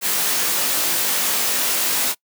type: noise with comb filter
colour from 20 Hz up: white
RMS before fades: -20 dBFS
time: 0.01-2.15 s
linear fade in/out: 50 ms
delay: 19 ms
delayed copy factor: -0.7
effects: noise-tail reverb RT60 0.1 s tail -24 dB re dry + high-pass 200 Hz 12 dB/octave